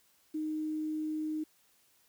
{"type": "tone with quantisation", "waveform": "sine", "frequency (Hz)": 309.5, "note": "D#4", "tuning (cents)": -9, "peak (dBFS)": -32, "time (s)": [0.34, 1.44], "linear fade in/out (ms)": 10, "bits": 10, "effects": ["white hiss -68 dBFS RMS until 2.08 s"]}